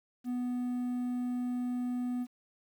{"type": "tone", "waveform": "triangle", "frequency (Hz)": 246.9, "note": "B3", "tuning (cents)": 0, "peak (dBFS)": -29, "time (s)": [0.24, 2.27], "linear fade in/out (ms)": 50, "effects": ["10-bit"]}